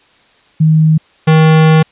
sine / square tone pair in turn, 157.3 / 158.02 Hz, D#3 / D#3, +19 / +27 cents, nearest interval unison, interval 8 cents, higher second, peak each -5 dBFS, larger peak neither, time 0.6-0.98 / 1.27-1.83 s, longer second, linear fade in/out 10 ms, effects white hiss -49 dBFS RMS until 1.91 s + resampled to 8000 Hz

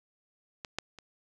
clicks, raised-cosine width 0.2 ms, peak -21 / -14 / -30 dBFS, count 3, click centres 0.648 / 0.786 / 0.987 s, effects none

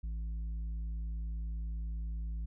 triangle tone with tanh clipping, 55 Hz, A1, in tune, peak -36 dBFS, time 0.03-2.46 s, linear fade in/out 10 ms, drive 10 dB, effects none

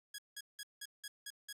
10% pulse tone bursts, 1661.2 Hz, G#6, in tune, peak -35 dBFS, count 7, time 0.14-1.528 s, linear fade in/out 5 ms, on 44 ms, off 180 ms, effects none

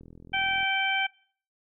click train, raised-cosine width 3 ms, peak -35 dBFS, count 27, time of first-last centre 0.01-0.631 s, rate 41.9 Hz
harmonic tone, 776 Hz, G5, 18 cents flat, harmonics 1 / 2 / 3 / 4, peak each -30 / -30 / -28 / -31 dBFS, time 0.33-1.07 s, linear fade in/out 10 ms
effects noise-tail reverb RT60 0.5 s tail -23 dB re dry

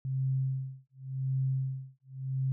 sine tone with tremolo, 132.6 Hz, C3, 23 cents sharp, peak -26 dBFS, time 0.05-2.52 s, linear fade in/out 0 ms, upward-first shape sine, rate 0.9 Hz, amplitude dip 100%, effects none

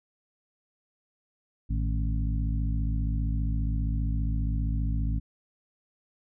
harmonic tone with a mistuned harmonic, 55 Hz, A1, in tune, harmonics 1 / 2 / 3 / 4 / 5, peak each -26 / -32 / -36 / -38 / -40 dBFS, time 1.69-5.2 s, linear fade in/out 20 ms, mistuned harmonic 3, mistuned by -93 cents, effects none

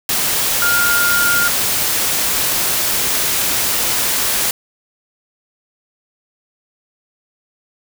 sine tone in noise, 1411 Hz, F6, 17 cents sharp, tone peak -14 dBFS, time 0.62-1.48 s, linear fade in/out 2 ms, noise white, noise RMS -17 dBFS, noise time 0.09-4.51 s, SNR 0 dB, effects none

